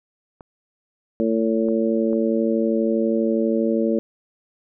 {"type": "clicks", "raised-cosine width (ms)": 1, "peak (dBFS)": -26, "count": 3, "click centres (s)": [0.408, 1.686, 2.131]}
{"type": "harmonic tone", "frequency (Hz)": 112.4, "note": "A2", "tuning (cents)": 37, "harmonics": [2, 3, 4, 5], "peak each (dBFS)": [-21, -23, -24, -25], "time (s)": [1.2, 3.99], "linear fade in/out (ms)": 0}
{"effects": []}